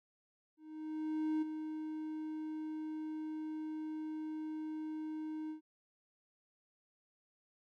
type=tone with ADSR envelope; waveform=triangle; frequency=311.1 Hz; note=D#4; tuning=in tune; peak=-29 dBFS; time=0.57-5.61 s; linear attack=850 ms; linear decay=14 ms; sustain=-8 dB; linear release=110 ms; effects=none